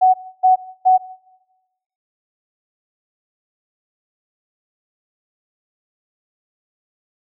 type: tone bursts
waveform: sine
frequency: 745 Hz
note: F#5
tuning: 12 cents sharp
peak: -8 dBFS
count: 3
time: 0.01-0.98 s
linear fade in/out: 20 ms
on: 130 ms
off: 290 ms
effects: noise-tail reverb RT60 1.0 s tail -19 dB re dry